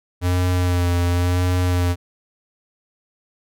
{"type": "tone with vibrato", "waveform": "square", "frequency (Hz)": 88.9, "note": "F2", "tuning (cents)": 31, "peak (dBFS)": -17, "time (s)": [0.21, 1.96], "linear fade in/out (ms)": 50, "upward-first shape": "sine", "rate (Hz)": 0.95, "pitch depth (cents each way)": 28, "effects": []}